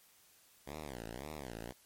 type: tone with vibrato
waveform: 5% pulse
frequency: 65.41 Hz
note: C2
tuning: in tune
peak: -32 dBFS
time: 0.66-1.73 s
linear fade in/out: 20 ms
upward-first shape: sine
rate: 1.9 Hz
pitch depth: 300 cents each way
effects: white hiss -65 dBFS RMS until 1.85 s + MP3 64 kbps